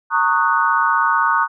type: chord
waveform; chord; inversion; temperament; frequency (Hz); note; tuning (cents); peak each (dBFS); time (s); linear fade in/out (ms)
sine; D# minor seventh; second; equal with one note detuned; 916.8 / 1108.7 / 1244.5 / 1480; A#5 / C#6 / D#6 / F#6; -29 / 0 / 0 / 0; -19; 0.1-1.48; 50
effects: none